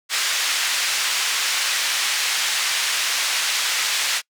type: band-pass noise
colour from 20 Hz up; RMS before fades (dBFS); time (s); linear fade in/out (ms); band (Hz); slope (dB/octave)
pink; -22; 0.09-4.22; 50; 1900 to 7600; 12
effects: noise-tail reverb RT60 0.1 s tail -25 dB re dry